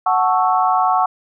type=chord; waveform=sine; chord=F# minor seventh; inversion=none; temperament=equal; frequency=740 / 880 / 1108.7 / 1318.5 Hz; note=F#5 / A5 / C#6 / E6; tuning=0 / 0 / 0 / 0 cents; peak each=-16 / -20 / -18 / -22 dBFS; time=0.06-1.06 s; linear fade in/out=5 ms; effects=none